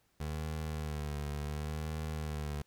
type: tone with vibrato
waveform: 25% pulse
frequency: 75.5 Hz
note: D2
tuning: 48 cents sharp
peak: -32 dBFS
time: 0.2-2.62 s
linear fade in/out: 5 ms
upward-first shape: sine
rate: 0.7 Hz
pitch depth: 60 cents each way
effects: pink hiss -73 dBFS RMS until 2.66 s